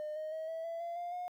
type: tone with pitch steps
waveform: triangle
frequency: 607 / 621.5 / 636.4 / 651.7 / 667.3 / 683.3 / 699.7 / 716.4 Hz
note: D#5 / D#5 / D#5 / E5 / E5 / F5 / F5 / F5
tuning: -43 / -2 / +39 / -20 / +21 / -38 / +3 / +44 cents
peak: -34 dBFS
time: 0-1.28 s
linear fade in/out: 0 ms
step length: 160 ms
effects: tanh soft clip ceiling -33 dBFS + 12-bit